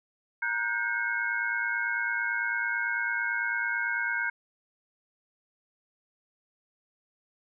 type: tone cluster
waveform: sine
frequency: 937 / 1464 / 1573 / 2179 Hz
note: A#5 / F#6 / G6 / C#7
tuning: +9 / -19 / +6 / -30 cents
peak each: -38 / -33 / -29 / -34 dBFS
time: 0.42-4.3 s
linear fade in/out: 5 ms
effects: none